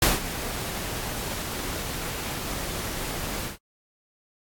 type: noise with ADSR envelope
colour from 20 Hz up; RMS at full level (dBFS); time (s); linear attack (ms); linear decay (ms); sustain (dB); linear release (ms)
pink; -18; 0.02-3.58; 4; 170; -14; 130
effects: AAC 64 kbps

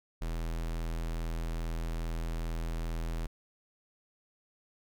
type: tone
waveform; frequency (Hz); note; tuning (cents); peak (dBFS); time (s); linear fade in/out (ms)
square; 41.2; E1; 0; -33; 0.21-3.27; 10
effects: none

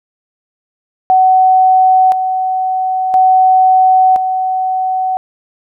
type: tone with tremolo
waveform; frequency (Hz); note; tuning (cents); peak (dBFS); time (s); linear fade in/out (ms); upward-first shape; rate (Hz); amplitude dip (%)
sine; 750; F#5; +23; -5; 1.1-5.17; 0; square; 0.49; 55
effects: none

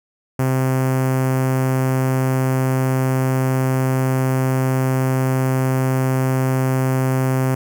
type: tone with notch filter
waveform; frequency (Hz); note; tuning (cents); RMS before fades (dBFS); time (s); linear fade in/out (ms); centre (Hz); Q
sawtooth; 130.81; C3; 0; -18; 0.39-7.55; 5; 3800; 0.62
effects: none

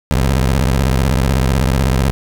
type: tone with vibrato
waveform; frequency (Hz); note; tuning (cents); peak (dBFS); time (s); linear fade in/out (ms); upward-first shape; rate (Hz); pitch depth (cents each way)
20% pulse; 65.4; C2; 0; -7; 0.11-2.11; 0; square; 16; 210
effects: none

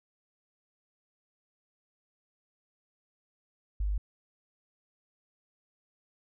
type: tone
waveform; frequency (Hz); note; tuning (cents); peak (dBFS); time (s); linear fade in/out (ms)
sine; 50.4; G1; +49; -27; 3.8-3.98; 5
effects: none

